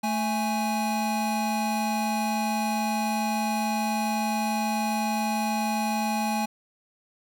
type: tone pair together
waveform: square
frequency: 220 / 830.6 Hz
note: A3 / G#5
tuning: 0 / 0 cents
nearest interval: octave + major seventh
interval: 2300 cents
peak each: -28 dBFS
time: 0.03-6.46 s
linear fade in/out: 10 ms
effects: none

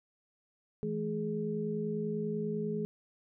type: tone cluster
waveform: sine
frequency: 164.5 / 214.6 / 420.5 Hz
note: E3 / A3 / G#4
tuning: -3 / -43 / +22 cents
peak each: -37 / -36 / -35 dBFS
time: 0.83-2.85 s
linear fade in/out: 0 ms
effects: none

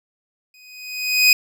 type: tone with exponential growth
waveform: 25% pulse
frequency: 2500 Hz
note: D#7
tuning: 8 cents sharp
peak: -4 dBFS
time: 0.54-1.33 s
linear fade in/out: 2 ms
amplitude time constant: 170 ms
effects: none

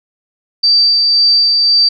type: tone with tremolo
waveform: sine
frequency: 4651 Hz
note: D8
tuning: 18 cents flat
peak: -6 dBFS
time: 0.63-1.89 s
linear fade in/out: 10 ms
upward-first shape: sine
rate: 1.9 Hz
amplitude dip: 25%
effects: none

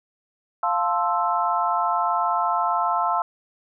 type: chord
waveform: sine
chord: F major seventh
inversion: none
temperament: equal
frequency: 698.5 / 880 / 1046.5 / 1318.5 Hz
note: F5 / A5 / C6 / E6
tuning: 0 / 0 / 0 / 0 cents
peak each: -25 dBFS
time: 0.63-3.22 s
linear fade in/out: 2 ms
effects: none

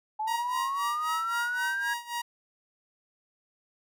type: linear sweep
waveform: sine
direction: up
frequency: 850 to 1661.2 Hz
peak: -28 dBFS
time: 0.19-1.94 s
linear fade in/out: 10 ms
type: tone with tremolo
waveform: sawtooth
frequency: 950 Hz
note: A#5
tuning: 33 cents sharp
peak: -26 dBFS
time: 0.27-2.22 s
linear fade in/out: 10 ms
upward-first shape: sine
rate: 3.8 Hz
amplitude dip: 85%
effects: none

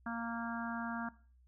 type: harmonic tone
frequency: 232.1 Hz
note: A#3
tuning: 7 cents flat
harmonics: 1 / 3 / 4 / 5 / 6 / 7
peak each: -39 / -46 / -46 / -47 / -45 / -46 dBFS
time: 0.06-1.09 s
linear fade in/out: 5 ms
effects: noise-tail reverb RT60 0.4 s tail -18 dB re dry + added 62 Hz sine -62 dBFS peak until 1.47 s

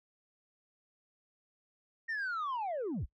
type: linear sweep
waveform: sine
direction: down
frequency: 1864.7 to 32.12 Hz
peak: -31 dBFS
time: 2.08-3.06 s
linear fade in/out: 20 ms
effects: noise-tail reverb RT60 0.1 s tail -20 dB re dry + tanh soft clip ceiling -32 dBFS

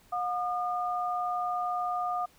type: tone pair together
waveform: sine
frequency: 719 / 1214.5 Hz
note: F#5 / D#6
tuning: -50 / -42 cents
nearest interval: major sixth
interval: 908 cents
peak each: -30 / -32 dBFS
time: 0.12-2.26 s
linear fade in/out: 10 ms
effects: pink hiss -61 dBFS RMS until 2.38 s

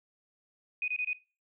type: tone bursts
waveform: sine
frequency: 2489 Hz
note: D#7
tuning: in tune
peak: -29 dBFS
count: 4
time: 0.82-1.131 s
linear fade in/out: 2 ms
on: 59 ms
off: 25 ms
effects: noise-tail reverb RT60 0.3 s tail -17 dB re dry

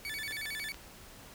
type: tone with vibrato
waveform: 30% pulse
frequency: 1985 Hz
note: B6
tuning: 8 cents sharp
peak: -34 dBFS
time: 0.05-0.72 s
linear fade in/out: 0 ms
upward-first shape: square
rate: 11 Hz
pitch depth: 220 cents each way
type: click train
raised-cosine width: 0.2 ms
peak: -28 dBFS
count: 4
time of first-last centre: 0.31-0.744 s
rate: 6.91 Hz
effects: pink hiss -52 dBFS RMS until 1.34 s

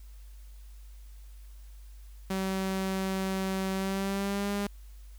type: tone with pitch glide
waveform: sawtooth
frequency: 190.8 to 202.1 Hz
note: G3 to G#3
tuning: -47 to -47 cents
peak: -25 dBFS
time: 2.3-4.67 s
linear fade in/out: 5 ms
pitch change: +100 cents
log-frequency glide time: 3.73-4.51 s
effects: added 50 Hz sine -45 dBFS peak until 5.18 s + white hiss -63 dBFS RMS until 5.18 s

